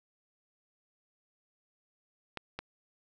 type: clicks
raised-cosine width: 0.3 ms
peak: -21 dBFS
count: 2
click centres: 2.373 / 2.59 s
effects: none